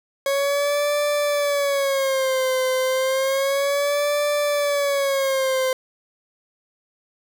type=tone with vibrato; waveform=40% pulse; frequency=550 Hz; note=C#5; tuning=14 cents flat; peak=-18 dBFS; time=0.26-5.73 s; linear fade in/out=2 ms; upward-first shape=sine; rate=0.31 Hz; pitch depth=110 cents each way; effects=none